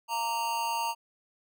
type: tone with amplitude modulation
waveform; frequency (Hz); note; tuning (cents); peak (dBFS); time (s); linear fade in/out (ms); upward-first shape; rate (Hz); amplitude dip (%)
square; 925; A#5; -14; -26; 0.08-0.95; 50; sine; 239; 65
effects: none